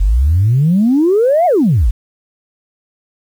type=exponential two-way sweep; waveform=sine; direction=up then down; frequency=44 to 740 to 44 Hz; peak=-7 dBFS; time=0-1.91 s; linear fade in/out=10 ms; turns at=1.46 s; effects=tanh soft clip ceiling -4 dBFS + 7-bit